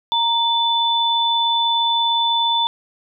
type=tone pair together; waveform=sine; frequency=932.3 / 3503 Hz; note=A#5 / A7; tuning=0 / -8 cents; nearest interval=octave + major seventh; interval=2292 cents; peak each=-18 dBFS; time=0.12-2.67 s; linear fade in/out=0 ms; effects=none